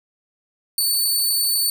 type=tone; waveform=15% pulse; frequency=4492 Hz; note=C#8; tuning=22 cents sharp; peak=-11 dBFS; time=0.78-1.7 s; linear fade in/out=2 ms; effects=none